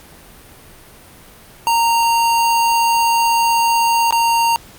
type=tone with dropouts; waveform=square; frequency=926 Hz; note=A#5; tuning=12 cents flat; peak=-13 dBFS; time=1.67-4.56 s; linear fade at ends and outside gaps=0 ms; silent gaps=4.108-4.125 s; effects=pink hiss -42 dBFS RMS until 4.78 s + Opus 48 kbps